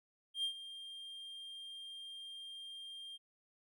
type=tone with ADSR envelope; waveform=triangle; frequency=3197 Hz; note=G7; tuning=33 cents sharp; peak=-31 dBFS; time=0.34-3.18 s; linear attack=98 ms; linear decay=91 ms; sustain=-14 dB; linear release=27 ms; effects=none